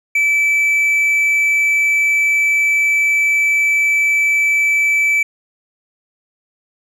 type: tone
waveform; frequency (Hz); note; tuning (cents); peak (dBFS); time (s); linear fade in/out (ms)
triangle; 2312; D7; -28; -10; 0.15-5.23; 5
effects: none